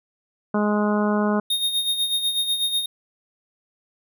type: harmonic tone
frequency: 208.9 Hz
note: G#3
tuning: 10 cents sharp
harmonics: 1 / 2 / 3 / 4 / 5 / 6 / 7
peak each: -20 / -26 / -27 / -31 / -30 / -32 / -33 dBFS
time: 0.54-1.4 s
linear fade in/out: 5 ms
type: tone with tremolo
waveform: square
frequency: 3700 Hz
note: A#7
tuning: 14 cents flat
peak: -19 dBFS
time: 1.5-2.86 s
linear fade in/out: 5 ms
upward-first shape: sine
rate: 8.1 Hz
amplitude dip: 60%
effects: none